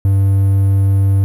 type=tone; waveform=triangle; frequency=97.8 Hz; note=G2; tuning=4 cents flat; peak=-7 dBFS; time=0.05-1.24 s; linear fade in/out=0 ms; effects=7-bit